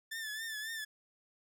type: tone with vibrato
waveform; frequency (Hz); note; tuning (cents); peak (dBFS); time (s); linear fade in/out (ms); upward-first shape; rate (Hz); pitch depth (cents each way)
sawtooth; 1760; A6; 0; -35; 0.11-0.85; 10; triangle; 3.7; 74
effects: none